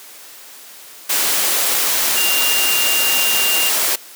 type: tone in noise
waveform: sine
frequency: 2794 Hz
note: F7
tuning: in tune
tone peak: -18 dBFS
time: 2.16-3.7 s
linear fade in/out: 10 ms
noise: white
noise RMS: -17 dBFS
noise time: 1.09-3.96 s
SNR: -4 dB
effects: white hiss -39 dBFS RMS until 4.15 s + high-pass 300 Hz 12 dB/octave